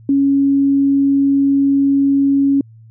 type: tone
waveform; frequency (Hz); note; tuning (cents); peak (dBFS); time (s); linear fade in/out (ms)
sine; 277.2; C#4; 0; -10; 0.09-2.61; 2
effects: added 112 Hz sine -39 dBFS peak until 2.9 s

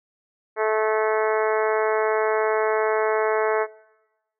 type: harmonic tone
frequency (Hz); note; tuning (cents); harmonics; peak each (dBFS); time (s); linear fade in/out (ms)
217.3; A3; -21; 2 / 3 / 4 / 5 / 6 / 7 / 8 / 9 / 10; -22 / -26 / -28 / -30 / -32 / -33 / -34 / -35 / -36; 0.56-3.67; 50
effects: noise-tail reverb RT60 1.0 s tail -20 dB re dry

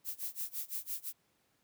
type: noise with tremolo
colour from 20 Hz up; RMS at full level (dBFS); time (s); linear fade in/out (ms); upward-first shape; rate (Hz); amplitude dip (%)
violet; -37; 0.04-1.13; 50; sine; 5.9; 95
effects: pink hiss -74 dBFS RMS until 1.63 s + high-pass 100 Hz 12 dB/octave

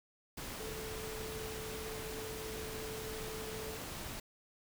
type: tone in noise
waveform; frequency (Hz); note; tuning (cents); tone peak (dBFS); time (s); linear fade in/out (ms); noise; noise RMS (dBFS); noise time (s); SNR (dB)
sine; 438.4; A4; -6; -44; 0.6-3.77; 5; pink; -44; 0.37-4.2; -3
effects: none

